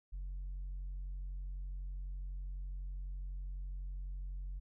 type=tone; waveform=sine; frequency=46 Hz; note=F#1; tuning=9 cents flat; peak=-37 dBFS; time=0.12-4.6 s; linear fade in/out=20 ms; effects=tanh soft clip ceiling -38 dBFS